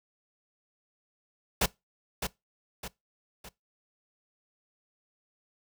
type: noise with echo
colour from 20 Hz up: pink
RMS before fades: -25 dBFS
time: 1.61-1.66 s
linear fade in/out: 5 ms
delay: 610 ms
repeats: 3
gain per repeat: -7 dB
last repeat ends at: 3.49 s
effects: noise-tail reverb RT60 0.2 s tail -22 dB re dry